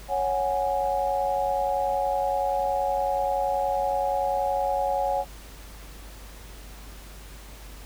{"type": "chord", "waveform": "sine", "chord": "C# suspended fourth", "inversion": "none", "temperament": "equal", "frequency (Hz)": [554.4, 740, 830.6], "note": ["C#5", "F#5", "G#5"], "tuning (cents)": [0, 0, 0], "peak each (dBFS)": -27, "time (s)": [0.08, 5.25], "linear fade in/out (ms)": 50, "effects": ["added 50 Hz sine -42 dBFS peak until 7.85 s", "pink hiss -47 dBFS RMS until 7.85 s"]}